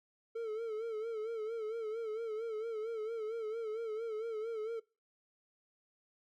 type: tone with vibrato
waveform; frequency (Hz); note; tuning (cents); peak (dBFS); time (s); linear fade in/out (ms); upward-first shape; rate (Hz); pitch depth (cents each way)
triangle; 445; A4; +20; -34; 0.35-4.8; 10; sine; 4.4; 76
effects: noise-tail reverb RT60 0.3 s tail -22 dB re dry